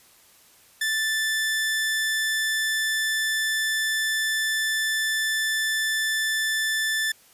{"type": "tone", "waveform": "sawtooth", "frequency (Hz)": 1760, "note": "A6", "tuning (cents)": 0, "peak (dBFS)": -19, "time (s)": [0.81, 7.12], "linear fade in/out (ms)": 5, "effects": ["white hiss -55 dBFS RMS until 7.33 s", "resampled to 32000 Hz"]}